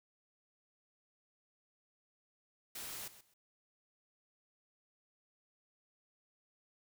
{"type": "noise with echo", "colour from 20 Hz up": "white", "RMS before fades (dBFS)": -45, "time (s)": [2.75, 3.08], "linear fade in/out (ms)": 5, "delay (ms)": 130, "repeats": 2, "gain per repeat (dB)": -14, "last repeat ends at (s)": 3.34, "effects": []}